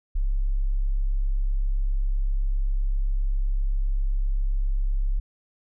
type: tone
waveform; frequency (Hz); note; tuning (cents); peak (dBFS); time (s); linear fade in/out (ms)
sine; 33.82; C#1; -42; -20; 0.15-5.2; 10
effects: none